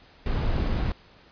brown noise, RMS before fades -25 dBFS, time 0.26-0.92 s, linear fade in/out 2 ms, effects pink hiss -54 dBFS RMS until 1.31 s + resampled to 11025 Hz

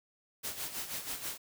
white noise with tremolo, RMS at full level -37 dBFS, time 0.43-1.38 s, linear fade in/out 20 ms, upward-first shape sine, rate 6.2 Hz, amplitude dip 65%, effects none

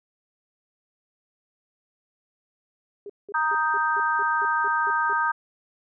sine tone bursts, 406.4 Hz, G#4, 38 cents flat, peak -34 dBFS, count 10, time 3.06-5.13 s, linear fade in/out 2 ms, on 36 ms, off 190 ms
sine chord, Eb major, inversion second, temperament equal, 932.3 / 1244.5 / 1568 Hz, Bb5 / Eb6 / G6, 0 / 0 / 0 cents, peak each -25 dBFS, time 3.34-5.32 s, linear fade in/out 10 ms
effects none

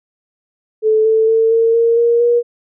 sine tone with pitch steps, 435.6 / 442.2 / 448.9 / 455.7 / 462.6 / 469.6 / 476.7 Hz, A4 / A4 / A4 / A#4 / A#4 / A#4 / A#4, -17 / +9 / +35 / -39 / -13 / +13 / +39 cents, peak -9 dBFS, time 0.82-2.43 s, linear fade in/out 50 ms, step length 230 ms, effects none

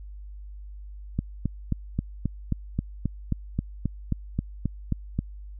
click train, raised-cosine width 5 ms, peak -12 dBFS, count 16, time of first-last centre 1.19-5.19 s, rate 3.75 Hz, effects added 50 Hz sine -38 dBFS peak until 5.59 s

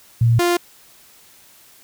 sine / sawtooth tone pair in turn, 116.54 / 349.2 Hz, A#2 / F4, 0 / 0 cents, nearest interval octave + perfect fifth, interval 1900 cents, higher second, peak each -11 dBFS, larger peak neither, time 0.21-0.39 / 0.39-0.57 s, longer neither, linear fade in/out 5 ms, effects white hiss -49 dBFS RMS until 1.83 s

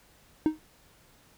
triangle tone with exponential decay, 311.1 Hz, D#4, in tune, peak -15 dBFS, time 0.46-0.59 s, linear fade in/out 0 ms, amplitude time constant 28 ms, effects pink hiss -60 dBFS RMS until 1.37 s

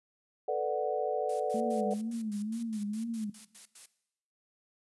sine chord, B minor seventh, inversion third, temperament equal, 440 / 493.9 / 587.3 / 740 Hz, A4 / B4 / D5 / F#5, 0 / 0 / 0 / 0 cents, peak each -34 dBFS, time 0.48-1.94 s, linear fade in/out 5 ms
blue noise bursts, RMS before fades -48 dBFS, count 13, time 1.29-3.86 s, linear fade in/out 5 ms, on 110 ms, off 95 ms
sine tone with vibrato, 218.3 Hz, A3, 13 cents flat, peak -32 dBFS, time 1.54-3.3 s, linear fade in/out 5 ms, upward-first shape sine, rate 2.1 Hz, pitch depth 110 cents each way
effects noise-tail reverb RT60 0.8 s tail -18 dB re dry + resampled to 24000 Hz

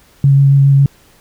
sine tone with vibrato, 138.59 Hz, C#3, in tune, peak -5 dBFS, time 0.24-0.86 s, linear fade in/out 2 ms, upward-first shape square, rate 7.3 Hz, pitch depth 9 cents each way, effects pink hiss -48 dBFS RMS until 1.2 s

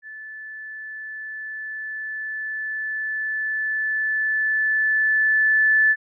sine tone with level ramp, 1744 Hz, A6, 16 cents flat, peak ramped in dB -35 to -13 dBFS, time 0.02-5.96 s, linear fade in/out 50 ms, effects none

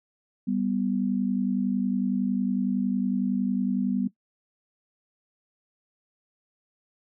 sine tone pair together, 196 / 246.9 Hz, G3 / B3, 0 / 0 cents, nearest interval major third, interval 400 cents, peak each -26 dBFS, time 0.47-4.08 s, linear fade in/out 10 ms, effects noise-tail reverb RT60 0.1 s tail -17 dB re dry

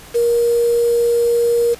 sine tone with quantisation, 471.9 Hz, A#4, 21 cents sharp, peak -12 dBFS, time 0.14-1.75 s, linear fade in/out 20 ms, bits 5, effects pink hiss -39 dBFS RMS until 1.79 s + resampled to 32000 Hz

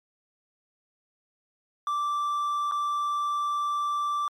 triangle tone with dropouts, 1171 Hz, D6, 5 cents flat, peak -23 dBFS, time 1.87-4.28 s, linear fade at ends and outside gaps 1 ms, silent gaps 2.713-2.72 s, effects MP3 64 kbps

